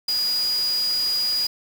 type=tone in noise; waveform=sine; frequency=4890 Hz; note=D#8; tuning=31 cents flat; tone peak=-20 dBFS; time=0.08-1.47 s; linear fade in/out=5 ms; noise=white; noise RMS=-34 dBFS; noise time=0.08-1.47 s; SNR=+11 dB; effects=none